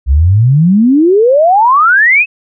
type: exponential sweep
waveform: sine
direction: up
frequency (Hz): 62.2 to 2637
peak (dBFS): -4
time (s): 0.06-2.26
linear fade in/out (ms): 50
effects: none